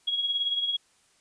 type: tone with tremolo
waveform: sine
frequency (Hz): 3314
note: G#7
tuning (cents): -4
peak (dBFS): -22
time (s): 0.07-0.77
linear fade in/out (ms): 10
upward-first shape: triangle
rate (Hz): 18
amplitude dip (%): 65
effects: white hiss -64 dBFS RMS until 1.2 s + resampled to 22050 Hz